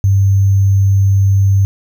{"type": "tone with sample-and-hold", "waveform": "sine", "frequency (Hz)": 97.9, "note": "G2", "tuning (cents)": -2, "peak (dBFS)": -7, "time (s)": [0.04, 1.65], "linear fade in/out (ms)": 0, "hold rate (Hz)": 6300, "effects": []}